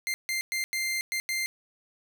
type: tone bursts at uneven times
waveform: sawtooth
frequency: 2093 Hz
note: C7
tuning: in tune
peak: -24 dBFS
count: 6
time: 0.07-0.14 / 0.29-0.41 / 0.52-0.64 / 0.73-1.01 / 1.12-1.2 / 1.29-1.46 s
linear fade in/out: 0 ms
effects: none